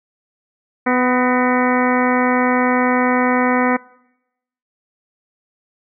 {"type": "harmonic tone with a mistuned harmonic", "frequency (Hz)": 250, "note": "B3", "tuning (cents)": 21, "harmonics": [1, 2, 3, 4, 5, 6, 7, 8, 9], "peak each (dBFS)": [-17, -20, -22, -23, -24, -25, -25, -26, -27], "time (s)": [0.86, 3.77], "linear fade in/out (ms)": 10, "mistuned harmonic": 7, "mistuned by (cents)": 73, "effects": ["noise-tail reverb RT60 0.9 s tail -24 dB re dry"]}